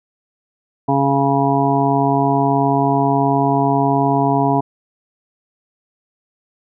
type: harmonic tone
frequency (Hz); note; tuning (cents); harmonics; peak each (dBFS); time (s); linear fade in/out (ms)
138.59; C#3; 0; 1 / 2 / 3 / 5 / 6 / 7; -20 / -18 / -22 / -19 / -22 / -20; 0.88-4.61; 10
effects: none